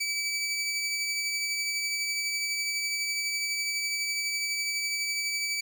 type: tone with tremolo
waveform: 20% pulse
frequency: 2300 Hz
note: D7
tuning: 37 cents flat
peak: -22 dBFS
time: 0-5.61 s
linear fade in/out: 10 ms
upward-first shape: triangle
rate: 12 Hz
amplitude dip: 30%
effects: none